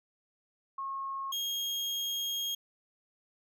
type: tone pair in turn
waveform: sine / 35% pulse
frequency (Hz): 1086 / 3254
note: C#6 / G#7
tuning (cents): -36 / -36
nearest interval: octave + perfect fifth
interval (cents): 1900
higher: second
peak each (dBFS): -34 / -30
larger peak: second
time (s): 0.78-1.32 / 1.32-2.55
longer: second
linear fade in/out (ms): 5
effects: none